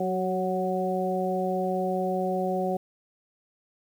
harmonic tone with a mistuned harmonic, 185 Hz, F#3, in tune, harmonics 1 / 2 / 3 / 4, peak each -30 / -30 / -30 / -30 dBFS, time 0-2.77 s, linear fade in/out 5 ms, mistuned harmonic 2, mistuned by +19 cents, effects 9-bit

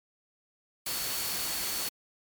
sine tone in noise, 4435 Hz, C#8, in tune, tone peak -39 dBFS, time 0.86-1.89 s, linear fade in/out 5 ms, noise white, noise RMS -33 dBFS, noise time 0.86-1.89 s, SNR -9 dB, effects MP3 96 kbps

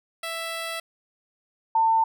10% pulse / sine tone pair in turn, 661 / 897.5 Hz, E5 / A5, +5 / +34 cents, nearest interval perfect fourth, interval 529 cents, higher second, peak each -21 / -17 dBFS, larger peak second, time 0.23-0.8 / 1.75-2.04 s, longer first, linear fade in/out 5 ms, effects none

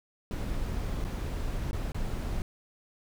brown noise with dropouts, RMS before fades -32 dBFS, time 0.31-2.42 s, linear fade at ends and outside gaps 1 ms, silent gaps 1.042-1.048 / 1.711-1.73 / 1.92-1.945 s, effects none

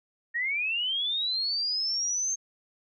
sine linear sweep, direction up, 1833 to 6400 Hz, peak -26 dBFS, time 0.34-2.36 s, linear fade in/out 20 ms, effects none

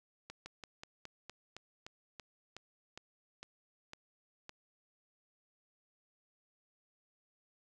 slowing click train, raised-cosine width 0.2 ms, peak -29 dBFS, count 14, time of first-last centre 0.3-4.494 s, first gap 160 ms, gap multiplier 1.11, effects none

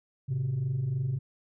sine tone pair together, 110 / 133.28 Hz, A2 / C3, 0 / +32 cents, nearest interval minor third, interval 332 cents, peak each -32 / -26 dBFS, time 0.28-1.19 s, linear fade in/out 20 ms, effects tanh soft clip ceiling -24 dBFS

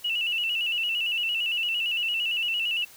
sine tone with vibrato, 2791 Hz, F7, 2 cents flat, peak -24 dBFS, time 0.04-2.85 s, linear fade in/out 10 ms, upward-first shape square, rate 8.8 Hz, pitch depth 69 cents each way, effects white hiss -50 dBFS RMS until 2.96 s

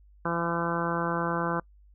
harmonic tone, 169.4 Hz, E3, 48 cents sharp, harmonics 1 / 2 / 3 / 4 / 5 / 6 / 7 / 8 / 9, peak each -32 / -34 / -34 / -38 / -37 / -34 / -35 / -36 / -36 dBFS, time 0.25-1.6 s, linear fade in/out 5 ms, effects noise-tail reverb RT60 0.1 s tail -26 dB re dry + added 50 Hz sine -53 dBFS peak until 1.94 s

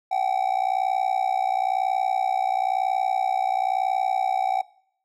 triangle tone with amplitude modulation, 763 Hz, G5, 47 cents flat, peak -15 dBFS, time 0.11-4.62 s, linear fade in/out 10 ms, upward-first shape sine, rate 61 Hz, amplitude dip 90%, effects noise-tail reverb RT60 0.7 s tail -23 dB re dry

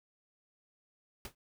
pink noise with exponential decay, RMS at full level -39 dBFS, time 1.25-1.35 s, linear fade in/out 2 ms, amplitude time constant 20 ms, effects none

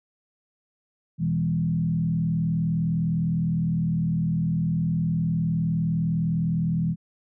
sine tone with frequency modulation, 164.81 Hz, E3, in tune, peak -21 dBFS, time 1.18-6.96 s, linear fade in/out 50 ms, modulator 39.7 Hz, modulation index 0.88, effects none

